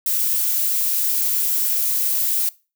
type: noise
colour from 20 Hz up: violet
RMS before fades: -20 dBFS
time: 0.06-2.49 s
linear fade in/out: 2 ms
effects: noise-tail reverb RT60 0.3 s tail -21 dB re dry